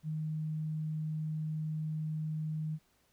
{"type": "tone", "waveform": "sine", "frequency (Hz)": 155.56, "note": "D#3", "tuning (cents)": 0, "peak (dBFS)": -33, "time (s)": [0.03, 2.79], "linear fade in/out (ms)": 50, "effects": ["pink hiss -71 dBFS RMS until 3.12 s"]}